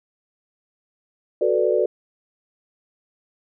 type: chord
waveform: sine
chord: B minor seventh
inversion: second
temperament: equal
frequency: 370 / 440 / 493.9 / 587.3 Hz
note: F#4 / A4 / B4 / D5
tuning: 0 / 0 / 0 / 0 cents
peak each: -22 dBFS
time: 1.41-1.86 s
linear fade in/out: 5 ms
effects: none